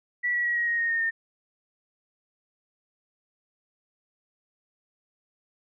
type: tone with pitch steps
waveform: sine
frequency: 1951 / 1931.9 / 1913.1 / 1894.4 / 1875.9 / 1857.5 / 1839.4 / 1821.4 Hz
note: B6 / B6 / A#6 / A#6 / A#6 / A#6 / A#6 / A#6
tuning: -22 / -39 / +44 / +27 / +10 / -7 / -24 / -41 cents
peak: -23 dBFS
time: 0.23-1.11 s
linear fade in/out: 20 ms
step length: 110 ms
effects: none